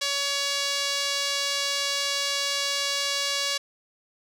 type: tone with band-pass filter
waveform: sawtooth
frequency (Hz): 563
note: C#5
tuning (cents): +27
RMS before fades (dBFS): -27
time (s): 0.01-3.58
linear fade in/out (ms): 10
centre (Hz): 4600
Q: 1.4
effects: none